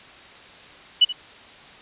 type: tone with echo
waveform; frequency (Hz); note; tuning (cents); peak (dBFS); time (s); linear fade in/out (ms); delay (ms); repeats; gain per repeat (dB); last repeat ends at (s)
sine; 2960; F#7; 0; -10; 1.01-1.05; 10; 78; 1; -15; 1.128
effects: white hiss -45 dBFS RMS until 1.81 s + resampled to 8000 Hz